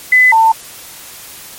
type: tone pair in turn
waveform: sine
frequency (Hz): 2010 / 895.4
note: B6 / A5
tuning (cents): +30 / +30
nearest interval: octave + major second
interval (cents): 1400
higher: first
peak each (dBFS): -4 / -5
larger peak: first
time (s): 0.12-0.32 / 0.32-0.52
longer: neither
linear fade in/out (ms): 5
effects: white hiss -33 dBFS RMS until 1.58 s + MP3 64 kbps